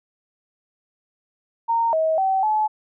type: tone with pitch steps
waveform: sine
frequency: 922 / 638 / 767 / 859 Hz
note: A#5 / D#5 / G5 / A5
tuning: -19 / +43 / -38 / -42 cents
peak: -17 dBFS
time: 1.68-2.68 s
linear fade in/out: 20 ms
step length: 250 ms
effects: none